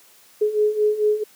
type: beating tone pair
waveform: sine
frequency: 420 / 424.5 Hz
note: G#4 / G#4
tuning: +19 / +38 cents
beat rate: 4.5 Hz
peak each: -22 / -18 dBFS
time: 0.41-1.24 s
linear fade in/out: 10 ms
effects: white hiss -52 dBFS RMS until 1.35 s + high-pass 150 Hz 12 dB/octave